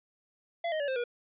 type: tone with pitch steps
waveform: square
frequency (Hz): 680 / 623.6 / 571.8 / 524.4 / 480.8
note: F5 / D#5 / D5 / C5 / B4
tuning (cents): -46 / +4 / -46 / +4 / -46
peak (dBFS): -30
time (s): 0.64-1.04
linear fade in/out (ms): 5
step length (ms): 80
effects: resampled to 8000 Hz